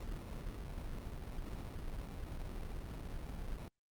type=noise with sample-and-hold; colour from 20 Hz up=brown; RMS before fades=-43 dBFS; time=0-3.68 s; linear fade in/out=2 ms; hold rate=1575 Hz; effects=Opus 48 kbps